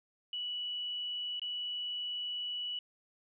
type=tone with dropouts; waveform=sine; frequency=2948 Hz; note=F#7; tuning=7 cents flat; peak=-35 dBFS; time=0.33-2.79 s; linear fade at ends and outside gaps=2 ms; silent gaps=1.396-1.417 s; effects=none